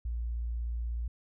sine tone, 58.27 Hz, A#1, in tune, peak -31 dBFS, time 0.05-1.08 s, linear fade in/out 5 ms, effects none

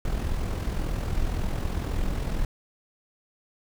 brown noise with amplitude modulation, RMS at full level -25 dBFS, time 0.05-2.45 s, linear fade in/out 2 ms, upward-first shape sine, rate 41.9 Hz, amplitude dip 50%, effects none

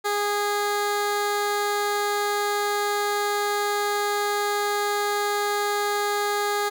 15% pulse tone, 411.5 Hz, G#4, 16 cents flat, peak -16 dBFS, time 0.04-6.7 s, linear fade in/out 20 ms, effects none

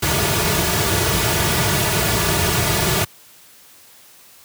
pink noise with comb filter, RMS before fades -18 dBFS, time 0.02-3.05 s, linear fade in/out 10 ms, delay 3.8 ms, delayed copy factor -0.7, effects white hiss -47 dBFS RMS until 4.44 s + high-pass 60 Hz 12 dB/octave

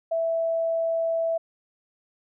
sine tone, 659.3 Hz, E5, in tune, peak -22 dBFS, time 0.11-1.38 s, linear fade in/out 10 ms, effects none

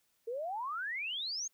sine exponential sweep, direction up, 443.4 to 6660 Hz, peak -35 dBFS, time 0.27-1.48 s, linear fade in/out 10 ms, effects white hiss -75 dBFS RMS until 1.53 s

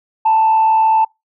sine tone with frequency modulation, 883 Hz, A5, 6 cents sharp, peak -8 dBFS, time 0.25-1.05 s, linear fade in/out 10 ms, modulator 72.4 Hz, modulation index 0.28, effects noise-tail reverb RT60 0.2 s tail -25 dB re dry + tanh soft clip ceiling -6 dBFS

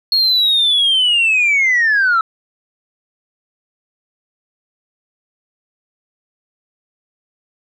sine linear sweep, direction down, 4322 to 1298 Hz, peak -9 dBFS, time 0.12-2.21 s, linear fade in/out 2 ms, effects tanh soft clip ceiling -8 dBFS

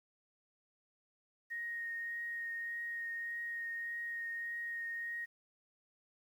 sine tone with vibrato, 1864.7 Hz, A#6, in tune, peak -38 dBFS, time 1.5-5.26 s, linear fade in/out 20 ms, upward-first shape triangle, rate 1.7 Hz, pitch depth 12 cents each way, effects 11-bit

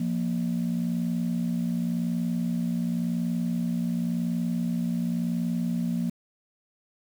sine tone pair together, 173.38 / 234.3 Hz, F3 / A#3, -12 / +9 cents, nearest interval perfect fourth, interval 521 cents, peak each -26 dBFS, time 0-6.1 s, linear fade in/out 5 ms, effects tanh soft clip ceiling -20 dBFS + 8-bit

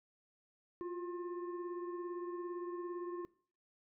sine tone with frequency modulation, 349.2 Hz, F4, in tune, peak -39 dBFS, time 0.81-3.25 s, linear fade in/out 0 ms, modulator 716 Hz, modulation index 0.68, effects noise-tail reverb RT60 0.5 s tail -21 dB re dry

